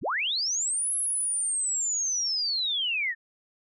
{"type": "linear two-way sweep", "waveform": "sine", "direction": "up then down", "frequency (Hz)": [30.05, 11000, 1756], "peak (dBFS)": -25, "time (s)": [0.01, 3.15], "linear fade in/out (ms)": 50, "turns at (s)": 0.95, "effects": []}